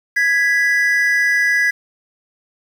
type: tone pair together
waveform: triangle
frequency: 1661.2 / 1975.5 Hz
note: G#6 / B6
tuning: 0 / 0 cents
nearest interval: minor third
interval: 300 cents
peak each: -14 dBFS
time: 0.16-1.71 s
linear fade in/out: 10 ms
effects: 7-bit